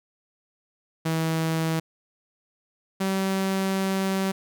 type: tone pair in turn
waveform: sawtooth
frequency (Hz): 161.6 / 192.18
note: E3 / G3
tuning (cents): -34 / -34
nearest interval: minor third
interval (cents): 300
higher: second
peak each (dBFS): -19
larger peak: neither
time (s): 1.05-1.8 / 3-4.32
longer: second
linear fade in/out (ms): 10
effects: none